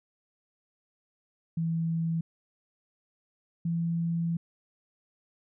sine tone pair in turn, 164.6 / 167.77 Hz, E3 / E3, -2 / +31 cents, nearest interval unison, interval 33 cents, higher second, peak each -26 dBFS, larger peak neither, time 1.57-2.21 / 3.65-4.37 s, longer second, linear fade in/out 5 ms, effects none

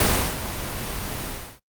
pink noise with ADSR envelope, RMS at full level -17 dBFS, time 0-1.6 s, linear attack 3 ms, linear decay 350 ms, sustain -13 dB, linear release 340 ms, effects noise-tail reverb RT60 0.1 s tail -17 dB re dry + Opus 32 kbps

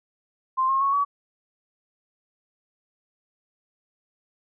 sine tone with pitch steps, 1046.5 / 1075.3 / 1104.9 / 1135.3 Hz, C6 / C6 / C#6 / C#6, 0 / +47 / -6 / +41 cents, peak -19 dBFS, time 0.57-1.05 s, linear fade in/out 20 ms, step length 120 ms, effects none

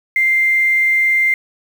sine tone with quantisation, 2094 Hz, C7, 1 cent sharp, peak -11 dBFS, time 0.16-1.34 s, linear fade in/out 2 ms, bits 6, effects none

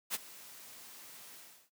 white noise with ADSR envelope, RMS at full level -33 dBFS, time 0.1-1.7 s, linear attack 43 ms, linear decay 28 ms, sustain -19 dB, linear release 340 ms, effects noise-tail reverb RT60 0.1 s tail -18 dB re dry + high-pass 150 Hz 12 dB/octave

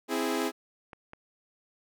sawtooth chord, C augmented, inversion none, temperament equal, 261.6 / 329.6 / 415.3 Hz, C4 / E4 / G#4, 0 / 0 / 0 cents, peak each -28 dBFS, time 0.08-0.52 s, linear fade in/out 50 ms
clicks, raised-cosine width 0.5 ms, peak -29 dBFS, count 2, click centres 0.932 / 1.134 s
effects none

